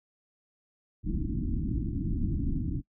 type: low-pass noise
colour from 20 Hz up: pink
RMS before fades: -30 dBFS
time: 1.03-2.82 s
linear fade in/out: 50 ms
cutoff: 330 Hz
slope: 96 dB/octave
effects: noise-tail reverb RT60 0.1 s tail -23 dB re dry